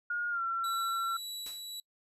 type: tone with pitch glide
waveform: sine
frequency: 1429 to 1356.6 Hz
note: F6 to E6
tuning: +39 to +49 cents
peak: -30 dBFS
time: 0.1-1.17 s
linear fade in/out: 5 ms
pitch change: -90 cents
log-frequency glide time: 0.3-0.42 s
type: tone with tremolo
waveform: sawtooth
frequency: 3925 Hz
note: B7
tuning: 11 cents flat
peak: -35 dBFS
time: 0.64-1.8 s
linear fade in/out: 2 ms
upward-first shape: sine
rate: 1.8 Hz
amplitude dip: 30%
type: noise with exponential decay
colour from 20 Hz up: white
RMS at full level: -43 dBFS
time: 1.46-1.7 s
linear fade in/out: 2 ms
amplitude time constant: 52 ms
effects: noise-tail reverb RT60 0.1 s tail -24 dB re dry + resampled to 32000 Hz